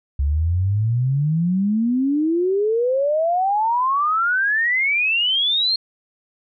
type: exponential sweep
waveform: sine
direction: up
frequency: 67.7 to 4287 Hz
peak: -16 dBFS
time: 0.19-5.76 s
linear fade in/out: 5 ms
effects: none